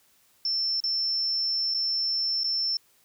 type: tone with dropouts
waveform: sine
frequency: 5360 Hz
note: E8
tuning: 28 cents sharp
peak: -24 dBFS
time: 0.45-2.77 s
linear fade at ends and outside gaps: 2 ms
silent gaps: 0.803-0.838 / 1.74-1.745 / 2.435-2.442 s
effects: white hiss -63 dBFS RMS until 3.04 s